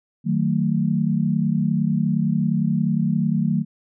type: chord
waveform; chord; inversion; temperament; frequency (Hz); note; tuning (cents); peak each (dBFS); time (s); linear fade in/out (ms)
sine; D# diminished; none; just; 155.56 / 186.68 / 224; D#3 / F#3 / A3; 0 / +16 / +31; -22; 0.24-3.65; 50
effects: none